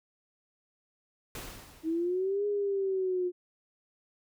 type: noise with exponential decay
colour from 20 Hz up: pink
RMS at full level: -39 dBFS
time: 1.35-2.37 s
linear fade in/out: 2 ms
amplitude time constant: 220 ms
type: linear two-way sweep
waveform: sine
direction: up then down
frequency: 315.3 to 413.8 to 355.4 Hz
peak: -27 dBFS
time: 1.83-3.32 s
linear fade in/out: 50 ms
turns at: 2.46 s
effects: none